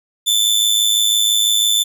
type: tone with amplitude modulation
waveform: sawtooth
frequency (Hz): 3520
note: A7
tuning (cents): 0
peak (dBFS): -7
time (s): 0.26-1.84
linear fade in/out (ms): 20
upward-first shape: sine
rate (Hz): 106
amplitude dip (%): 60
effects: none